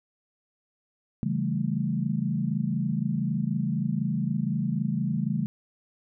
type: chord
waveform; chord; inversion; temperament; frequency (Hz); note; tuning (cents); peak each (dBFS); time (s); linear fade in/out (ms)
sine; A dominant seventh; first; equal; 138.59 / 164.81 / 196 / 220; C#3 / E3 / G3 / A3; 0 / 0 / 0 / 0; -30; 1.23-5.46; 0
effects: none